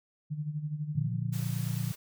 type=tone with tremolo; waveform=sine; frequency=150.4 Hz; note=D3; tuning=42 cents sharp; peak=-29 dBFS; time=0.3-1.16 s; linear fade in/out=20 ms; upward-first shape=sine; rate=12 Hz; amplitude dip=70%
type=chord; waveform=sine; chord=Bb major; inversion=none; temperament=just; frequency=116.54 / 145.68 / 174.81 Hz; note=Bb2 / D3 / F3; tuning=0 / -14 / +2 cents; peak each=-32 / -34 / -36 dBFS; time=0.95-1.92 s; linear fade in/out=10 ms
type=noise; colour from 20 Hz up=white; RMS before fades=-45 dBFS; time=1.32-1.96 s; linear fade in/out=20 ms
effects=none